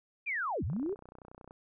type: linear two-way sweep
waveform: sine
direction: down then up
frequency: 2489 to 66.7 to 430.3 Hz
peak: -31 dBFS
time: 0.26-0.95 s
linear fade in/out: 20 ms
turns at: 0.64 s
type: click train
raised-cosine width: 1 ms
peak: -36 dBFS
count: 26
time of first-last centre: 0.7-1.509 s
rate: 30.9 Hz
effects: none